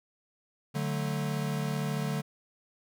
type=chord; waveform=square; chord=D major; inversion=none; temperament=equal; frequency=146.83 / 185 / 220 Hz; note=D3 / F#3 / A3; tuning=0 / 0 / 0 cents; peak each=-32 / -37 / -37 dBFS; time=0.74-2.22 s; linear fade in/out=20 ms; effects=none